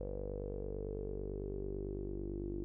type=tone with low-pass filter sweep; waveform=sawtooth; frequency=49 Hz; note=G1; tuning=in tune; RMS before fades=-41 dBFS; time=0-2.64 s; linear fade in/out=0 ms; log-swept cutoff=510 to 340 Hz; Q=9.2; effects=none

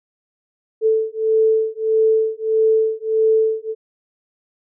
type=beating tone pair; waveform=sine; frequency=440 / 441.6 Hz; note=A4 / A4; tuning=0 / +6 cents; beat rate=1.6 Hz; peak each=-17 dBFS; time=0.81-3.75 s; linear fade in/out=50 ms; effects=none

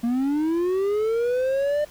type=linear sweep; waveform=triangle; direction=up; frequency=229.1 to 602 Hz; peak=-18 dBFS; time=0.03-1.85 s; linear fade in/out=10 ms; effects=pink hiss -49 dBFS RMS until 1.9 s

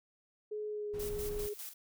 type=tone with pitch glide; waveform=sine; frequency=423.4 to 415.4 Hz; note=G#4 to G#4; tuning=+33 to 0 cents; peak=-36 dBFS; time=0.51-1.54 s; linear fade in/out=10 ms; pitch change=-33 cents; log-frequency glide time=0.68-0.91 s
type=noise; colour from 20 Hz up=brown; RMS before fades=-43 dBFS; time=0.93-1.48 s; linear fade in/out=20 ms
type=noise with tremolo; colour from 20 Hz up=blue; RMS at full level=-44 dBFS; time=0.99-1.74 s; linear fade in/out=10 ms; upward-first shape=square; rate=5 Hz; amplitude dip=60%
effects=none

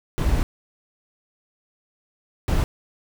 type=noise bursts at uneven times; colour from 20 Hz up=brown; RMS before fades=-20 dBFS; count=2; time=0.18-0.43 / 2.48-2.64 s; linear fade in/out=0 ms; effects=none

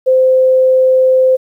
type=tone; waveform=sine; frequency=518 Hz; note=C5; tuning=17 cents flat; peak=-6 dBFS; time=0.06-1.37 s; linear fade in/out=20 ms; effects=8-bit

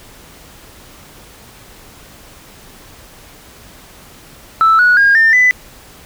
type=tone with pitch steps; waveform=sine; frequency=1318.5 / 1463 / 1623.3 / 1801.1 / 1998.5 Hz; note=E6 / F#6 / G#6 / A6 / B6; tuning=0 / -20 / -40 / +40 / +20 cents; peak=-5 dBFS; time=4.61-5.51 s; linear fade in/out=0 ms; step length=180 ms; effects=tanh soft clip ceiling -3 dBFS + pink hiss -40 dBFS RMS until 6.05 s

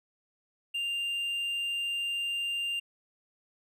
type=tone; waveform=triangle; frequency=2793 Hz; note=F7; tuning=1 cent flat; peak=-28 dBFS; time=0.74-2.8 s; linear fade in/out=10 ms; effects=none

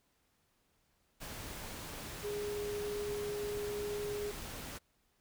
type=tone in noise; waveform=sine; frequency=413.5 Hz; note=G#4; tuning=8 cents flat; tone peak=-36 dBFS; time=2.23-4.32 s; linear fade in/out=20 ms; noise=pink; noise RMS=-45 dBFS; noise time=1.2-4.79 s; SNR=+6 dB; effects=pink hiss -75 dBFS RMS until 5.2 s

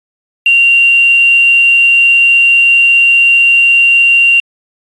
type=tone with quantisation; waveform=sine; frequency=2765 Hz; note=F7; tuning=18 cents flat; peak=-4 dBFS; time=0.46-4.4 s; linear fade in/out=2 ms; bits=5; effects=AAC 32 kbps

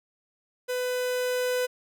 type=tone with level ramp; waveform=45% pulse; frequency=500 Hz; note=B4; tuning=21 cents sharp; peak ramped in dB=-27 to -24 dBFS; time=0.68-1.67 s; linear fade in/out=20 ms; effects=none

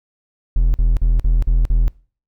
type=tone bursts; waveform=triangle; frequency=41.2 Hz; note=E1; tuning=in tune; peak=-9 dBFS; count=6; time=0.56-1.88 s; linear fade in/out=0 ms; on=180 ms; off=48 ms; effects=noise-tail reverb RT60 0.4 s tail -23 dB re dry

